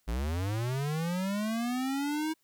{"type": "linear sweep", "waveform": "square", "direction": "up", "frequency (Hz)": [52.3, 320.1], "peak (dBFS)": -30, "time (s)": [0.07, 2.34], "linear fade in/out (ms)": 20, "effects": ["white hiss -73 dBFS RMS until 2.43 s"]}